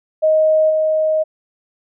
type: tone with level steps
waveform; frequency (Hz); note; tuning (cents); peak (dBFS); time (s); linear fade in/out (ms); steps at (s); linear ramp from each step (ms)
sine; 626; D#5; +10; -10 / -13; 0.22-1.24; 20; 0.69; 20
effects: none